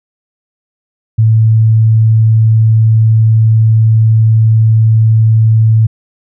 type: tone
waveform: sine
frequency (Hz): 111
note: A2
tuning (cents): +16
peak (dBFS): -4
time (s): 1.18-5.87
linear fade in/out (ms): 10
effects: none